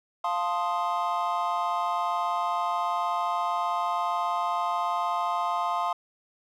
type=chord; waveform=triangle; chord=F dominant seventh; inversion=none; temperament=equal; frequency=698.5 / 880 / 1046.5 / 1244.5 Hz; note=F5 / A5 / C6 / Eb6; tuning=0 / 0 / 0 / 0 cents; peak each=-28 / -30 / -27 / -30 dBFS; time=0.24-5.93 s; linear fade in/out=5 ms; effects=tanh soft clip ceiling -13 dBFS